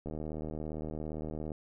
click train, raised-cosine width 2 ms, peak -26 dBFS, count 114, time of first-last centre 0.06-1.518 s, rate 77.5 Hz, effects none

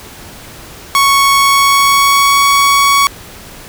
sawtooth tone with pitch glide, 1108.7 to 1119.6 Hz, C#6 to C#6, 0 to +17 cents, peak -3 dBFS, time 0.95-3.07 s, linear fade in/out 0 ms, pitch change +17 cents, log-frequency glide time 1.37-2.42 s, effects pink hiss -33 dBFS RMS until 3.68 s

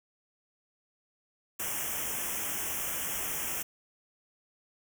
white band-stop noise, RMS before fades -34 dBFS, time 1.59-3.63 s, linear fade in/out 10 ms, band 3300 to 5500 Hz, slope 96 dB/octave, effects none

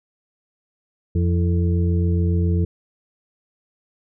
harmonic tone with a mistuned harmonic, 87.31 Hz, F2, in tune, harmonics 1 / 2 / 4 / 5, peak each -17 / -23 / -29 / -31 dBFS, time 1.15-2.65 s, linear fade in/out 5 ms, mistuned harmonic 4, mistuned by -83 cents, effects none

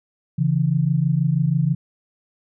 sine tone pair together, 138.59 / 164.81 Hz, C#3 / E3, 0 / 0 cents, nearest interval minor third, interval 300 cents, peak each -19 dBFS, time 0.38-1.75 s, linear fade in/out 10 ms, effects none

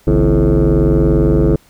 sine tone with frequency modulation, 135.9 Hz, C#3, 34 cents flat, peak -6 dBFS, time 0.07-1.56 s, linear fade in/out 5 ms, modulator 97.5 Hz, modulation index 3.4, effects tanh soft clip ceiling -7 dBFS + pink hiss -50 dBFS RMS until 1.69 s

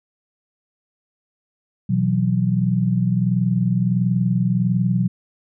sine chord, B suspended fourth, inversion none, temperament equal, 123.47 / 164.81 / 185 Hz, B2 / E3 / F#3, 0 / 0 / 0 cents, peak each -20 / -23 / -19 dBFS, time 1.89-5.08 s, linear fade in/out 10 ms, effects none

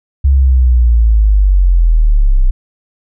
sine linear sweep, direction down, 69.3 to 30.48 Hz, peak -5 dBFS, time 0.24-2.51 s, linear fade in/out 10 ms, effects none

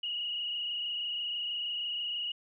sine tone with frequency modulation, 2891 Hz, F#7, 41 cents flat, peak -32 dBFS, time 0.03-2.32 s, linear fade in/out 5 ms, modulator 26.2 Hz, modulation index 2.4, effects none

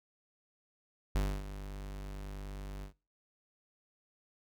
45% pulse tone with ADSR envelope, 49.34 Hz, G1, 12 cents sharp, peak -27 dBFS, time 1.15-2.93 s, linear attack 6 ms, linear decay 270 ms, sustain -13 dB, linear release 100 ms, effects noise-tail reverb RT60 0.3 s tail -21 dB re dry

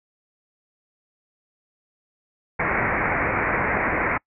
white low-pass noise, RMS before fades -23 dBFS, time 2.59-4.18 s, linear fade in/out 10 ms, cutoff 2300 Hz, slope 96 dB/octave, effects noise-tail reverb RT60 0.1 s tail -26 dB re dry

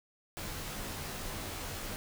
pink noise with comb filter, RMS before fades -40 dBFS, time 0.37-1.96 s, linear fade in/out 0 ms, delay 17 ms, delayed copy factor -0.65, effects none

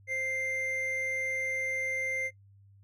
triangle tone pair together, 523.3 / 2093 Hz, C5 / C7, 0 / 0 cents, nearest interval 2 octaves, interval 2400 cents, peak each -38 / -29 dBFS, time 0.07-2.31 s, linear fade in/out 50 ms, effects noise-tail reverb RT60 0.1 s tail -17 dB re dry + added 99 Hz sine -55 dBFS peak until 2.83 s

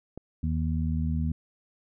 click, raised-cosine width 2 ms, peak -25 dBFS, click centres 0.176 s
harmonic tone, 79.2 Hz, D#2, 31 cents sharp, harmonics 1 / 2 / 3, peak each -27 / -30 / -32 dBFS, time 0.43-1.32 s, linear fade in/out 5 ms
effects none

